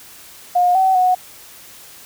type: tone with pitch steps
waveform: sine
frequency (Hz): 715 / 760 / 734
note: F5 / F#5 / F#5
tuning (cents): +41 / +46 / -14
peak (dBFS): -11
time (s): 0.55-1.15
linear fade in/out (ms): 10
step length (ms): 200
effects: white hiss -41 dBFS RMS until 2.05 s